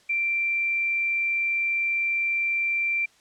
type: tone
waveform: sine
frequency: 2355 Hz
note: D7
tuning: 4 cents sharp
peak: -22 dBFS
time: 0.09-3.06 s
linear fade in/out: 10 ms
effects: white hiss -59 dBFS RMS until 3.2 s + low-pass 7000 Hz 12 dB/octave